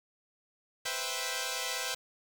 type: chord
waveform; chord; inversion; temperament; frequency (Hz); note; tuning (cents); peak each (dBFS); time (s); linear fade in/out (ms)
5% pulse; C major seventh; third; equal; 493.9 / 523.3 / 659.3 / 784; B4 / C5 / E5 / G5; 0 / 0 / 0 / 0; -27; 0.85-1.95; 10
effects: 8-bit